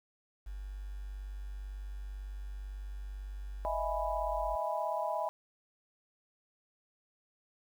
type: tone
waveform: sine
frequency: 49 Hz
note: G1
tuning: in tune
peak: -39 dBFS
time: 0.46-4.56 s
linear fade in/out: 10 ms
type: chord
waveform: sine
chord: E major seventh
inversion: third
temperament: equal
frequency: 622.3 / 659.3 / 830.6 / 987.8 Hz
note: D#5 / E5 / G#5 / B5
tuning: 0 / 0 / 0 / 0 cents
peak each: -37 dBFS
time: 3.65-5.29 s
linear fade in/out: 0 ms
effects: 10-bit